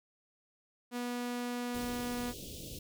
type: tone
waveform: sawtooth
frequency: 243.5 Hz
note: B3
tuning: 24 cents flat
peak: -31 dBFS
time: 0.91-2.34 s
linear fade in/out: 50 ms
type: band-stop noise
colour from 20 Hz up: pink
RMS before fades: -45 dBFS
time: 1.74-2.79 s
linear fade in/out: 5 ms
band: 570 to 2800 Hz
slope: 48 dB/octave
effects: none